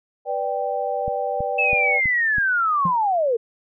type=chord; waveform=sine; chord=G major; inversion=first; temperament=equal; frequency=493.9 / 587.3 / 784 Hz; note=B4 / D5 / G5; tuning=0 / 0 / 0 cents; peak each=-27 / -26 / -25 dBFS; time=0.25-2.01 s; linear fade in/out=50 ms
type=click train; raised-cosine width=5 ms; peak=-19 dBFS; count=5; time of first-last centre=1.08-2.383 s; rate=3.07 Hz
type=linear sweep; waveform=sine; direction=down; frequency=2637 to 440 Hz; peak=-17 dBFS; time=1.58-3.37 s; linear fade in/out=10 ms
type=tone with exponential decay; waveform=triangle; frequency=174.61 Hz; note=F3; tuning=in tune; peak=-17 dBFS; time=2.85-2.96 s; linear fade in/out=5 ms; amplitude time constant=23 ms
effects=none